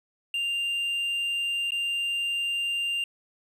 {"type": "tone with dropouts", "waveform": "triangle", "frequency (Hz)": 2791, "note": "F7", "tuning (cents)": -2, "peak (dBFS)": -24, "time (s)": [0.34, 3.04], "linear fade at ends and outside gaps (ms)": 2, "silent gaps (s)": [1.707, 1.719], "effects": ["resampled to 32000 Hz", "11-bit"]}